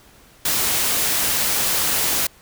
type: noise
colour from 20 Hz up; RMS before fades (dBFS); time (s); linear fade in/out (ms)
white; -20; 0.45-2.27; 5
effects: pink hiss -50 dBFS RMS until 2.41 s